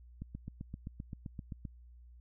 click train, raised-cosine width 5 ms, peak -29 dBFS, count 12, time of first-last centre 0.22-1.652 s, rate 7.68 Hz, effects added 60 Hz sine -53 dBFS peak until 2.2 s

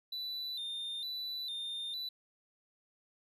triangle tone with vibrato, 3797 Hz, A#7, 31 cents sharp, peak -36 dBFS, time 0.12-2.09 s, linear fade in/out 5 ms, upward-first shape square, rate 1.1 Hz, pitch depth 79 cents each way, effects none

